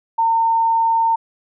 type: tone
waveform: sine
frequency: 910 Hz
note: A#5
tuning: 42 cents flat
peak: -13 dBFS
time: 0.18-1.16 s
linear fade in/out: 10 ms
effects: none